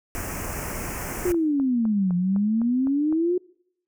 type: band-stop noise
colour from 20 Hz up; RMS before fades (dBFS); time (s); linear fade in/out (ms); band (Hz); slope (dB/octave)
pink; -31; 0.15-1.32; 0; 2600 to 5600; 48
type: click train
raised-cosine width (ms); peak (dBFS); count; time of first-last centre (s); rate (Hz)
1; -25; 9; 1.09-3.126; 3.93
type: exponential two-way sweep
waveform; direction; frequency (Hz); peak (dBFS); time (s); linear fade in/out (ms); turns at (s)
sine; down then up; 366.7 to 174.61 to 366.7; -19; 1.25-3.38; 5; 2.15
effects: noise-tail reverb RT60 0.7 s tail -25 dB re dry